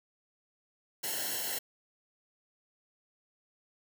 white noise with comb filter, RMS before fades -35 dBFS, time 1.03-1.59 s, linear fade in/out 10 ms, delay 0.83 ms, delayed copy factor -1, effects none

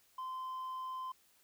triangle tone with hard clipping, 1034 Hz, C6, 21 cents flat, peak -38 dBFS, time 0.18-1.12 s, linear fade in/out 5 ms, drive 1 dB, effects white hiss -69 dBFS RMS until 1.43 s

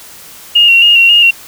sine tone with vibrato, 2794 Hz, F7, in tune, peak -3 dBFS, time 0.55-1.31 s, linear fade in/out 10 ms, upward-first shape square, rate 3.7 Hz, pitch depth 32 cents each way, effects white hiss -34 dBFS RMS until 1.47 s

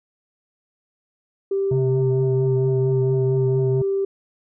sine tone, 392 Hz, G4, in tune, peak -18 dBFS, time 1.51-4.05 s, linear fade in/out 5 ms
sine tone with vibrato, 131.4 Hz, C3, 8 cents sharp, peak -17 dBFS, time 1.71-3.82 s, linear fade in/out 5 ms, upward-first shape triangle, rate 4.4 Hz, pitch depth 52 cents each way
effects tanh soft clip ceiling -12 dBFS

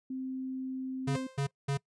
sine tone, 261 Hz, C4, 4 cents flat, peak -34 dBFS, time 0.1-1.27 s, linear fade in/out 5 ms
square tone bursts, 139.5 Hz, C#3, 11 cents sharp, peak -29 dBFS, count 3, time 1.07-1.775 s, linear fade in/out 10 ms, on 95 ms, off 210 ms
sawtooth tone with exponential decay, 523.3 Hz, C5, in tune, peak -31 dBFS, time 1.15-1.51 s, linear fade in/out 1 ms, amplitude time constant 77 ms
effects noise-tail reverb RT60 0.1 s tail -23 dB re dry + resampled to 22050 Hz

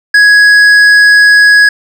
sine tone with hard clipping, 1668 Hz, G#6, 7 cents sharp, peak -3 dBFS, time 0.14-1.69 s, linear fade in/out 5 ms, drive 7 dB, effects none

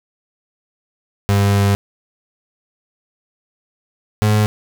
35% pulse tone pair in turn, 100.2 / 106.16 Hz, G2 / G#2, +38 / +38 cents, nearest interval minor second, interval 100 cents, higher second, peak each -10 dBFS, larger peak neither, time 1.29-1.75 / 4.22-4.46 s, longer first, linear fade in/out 0 ms, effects none

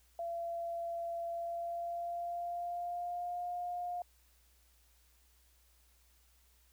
sine tone with pitch glide, 680 to 708.9 Hz, F5 to F5, -46 to +26 cents, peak -36 dBFS, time 0.19-4.02 s, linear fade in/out 2 ms, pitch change +72 cents, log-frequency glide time 1.3-3.44 s, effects added 60 Hz sine -67 dBFS peak until 6.72 s + white hiss -70 dBFS RMS until 6.72 s

